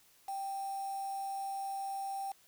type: tone with quantisation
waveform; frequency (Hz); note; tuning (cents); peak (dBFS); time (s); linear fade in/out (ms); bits
sine; 784; G5; 0; -36; 0.28-2.32; 5; 8
effects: white hiss -65 dBFS RMS until 2.47 s